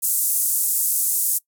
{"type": "band-pass noise", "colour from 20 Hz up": "white", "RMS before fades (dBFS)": -21, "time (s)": [0.02, 1.39], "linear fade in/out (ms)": 20, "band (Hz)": [8000, 14000], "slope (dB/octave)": 24, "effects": ["noise-tail reverb RT60 0.1 s tail -22 dB re dry"]}